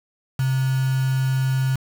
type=tone with quantisation; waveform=sine; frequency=132 Hz; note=C3; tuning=16 cents sharp; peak=-18 dBFS; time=0.39-1.76 s; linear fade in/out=5 ms; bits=5; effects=none